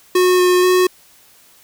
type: tone with pitch steps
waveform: square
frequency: 364.3 / 361.4 / 366 Hz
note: F#4 / F#4 / F#4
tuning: -27 / -41 / -19 cents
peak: -11 dBFS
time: 0.15-0.87 s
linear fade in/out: 5 ms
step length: 240 ms
effects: white hiss -49 dBFS RMS until 1.63 s